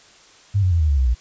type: tone with pitch steps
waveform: sine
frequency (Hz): 100.2 / 91.88 / 84.26 / 77.26 / 70.85 / 64.97 / 59.58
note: G2 / F#2 / E2 / D#2 / C#2 / C2 / A#1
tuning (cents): +38 / -12 / +38 / -12 / +38 / -12 / +38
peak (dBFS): -14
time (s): 0.54-1.149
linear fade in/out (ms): 20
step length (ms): 87
effects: white hiss -49 dBFS RMS until 1.2 s + resampled to 16000 Hz